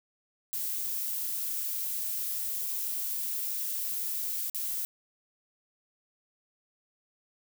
violet noise with dropouts, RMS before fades -33 dBFS, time 0.53-4.85 s, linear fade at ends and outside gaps 0 ms, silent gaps 4.498-4.547 s, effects none

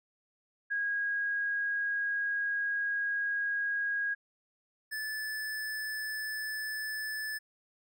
sine / square tone pair in turn, 1641 / 1738.6 Hz, G#6 / A6, -21 / -21 cents, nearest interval minor second, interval 100 cents, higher second, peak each -29 / -35 dBFS, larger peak first, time 0.7-4.15 / 4.91-7.39 s, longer first, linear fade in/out 20 ms, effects none

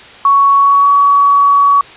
sine tone with pitch glide, 1115 to 1129.9 Hz, C#6 to C#6, +10 to +33 cents, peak -5 dBFS, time 0.25-1.81 s, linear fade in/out 2 ms, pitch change +23 cents, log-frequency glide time 0.58-0.89 s, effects white hiss -35 dBFS RMS until 1.96 s + resampled to 8000 Hz

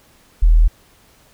sine tone, 40.3 Hz, E1, 38 cents flat, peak -7 dBFS, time 0.42-0.68 s, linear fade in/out 10 ms, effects pink hiss -52 dBFS RMS until 1.33 s

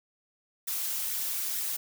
blue noise with flanger, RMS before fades -32 dBFS, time 0.67-1.77 s, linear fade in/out 10 ms, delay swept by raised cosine 0.51 to 5.91 ms, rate 2.2 Hz, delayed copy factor +0.5, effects none

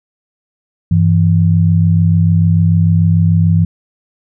sine tone pair together, 98 / 164.81 Hz, G2 / E3, 0 / 0 cents, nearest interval major sixth, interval 900 cents, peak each -10 dBFS, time 0.91-3.65 s, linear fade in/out 5 ms, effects none

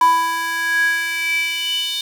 square tone with high-pass filter sweep, 330.9 Hz, E4, 7 cents sharp, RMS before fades -19 dBFS, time 0.01-2.01 s, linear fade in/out 2 ms, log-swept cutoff 980 to 3500 Hz, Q 7.8, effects none

